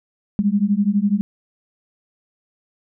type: beating tone pair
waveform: sine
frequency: 197.6 / 209.6 Hz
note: G3 / G#3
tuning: +14 / +16 cents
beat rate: 12 Hz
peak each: -18 dBFS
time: 0.39-1.21 s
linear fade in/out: 0 ms
effects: none